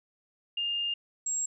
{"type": "tone pair in turn", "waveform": "sine", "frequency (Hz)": [2816, 7577], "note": ["F7", "A#8"], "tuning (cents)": [14, 27], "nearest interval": "octave + perfect fourth", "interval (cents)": 1713, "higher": "second", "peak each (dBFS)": -28, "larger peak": "neither", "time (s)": [[0.57, 0.94], [1.26, 1.46]], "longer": "first", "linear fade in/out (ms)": 5, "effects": []}